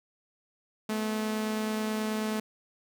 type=tone pair together; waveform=sawtooth; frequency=216.2 / 245.5 Hz; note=A3 / B3; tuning=-30 / -10 cents; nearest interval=major second; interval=220 cents; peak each=-25 / -37 dBFS; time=0.89-2.4 s; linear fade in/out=5 ms; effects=none